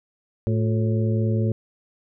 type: harmonic tone with a mistuned harmonic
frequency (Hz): 110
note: A2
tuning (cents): 0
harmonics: 1 / 2 / 3 / 4 / 5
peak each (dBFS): -20 / -26 / -30 / -32 / -34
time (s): 0.47-1.52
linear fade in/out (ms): 0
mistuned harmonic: 3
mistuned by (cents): +130
effects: none